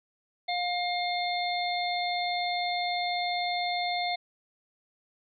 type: harmonic tone with a mistuned harmonic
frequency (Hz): 709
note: F5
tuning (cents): +26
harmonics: 1 / 3 / 5 / 6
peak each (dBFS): -29 / -34 / -36 / -37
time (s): 0.48-4.16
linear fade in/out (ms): 10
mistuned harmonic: 5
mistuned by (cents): +19
effects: none